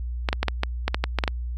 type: clicks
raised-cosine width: 0.3 ms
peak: -6 dBFS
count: 11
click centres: 0.288 / 0.329 / 0.43 / 0.483 / 0.634 / 0.88 / 0.945 / 1.04 / 1.187 / 1.238 / 1.278 s
effects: added 60 Hz sine -27 dBFS peak until 1.57 s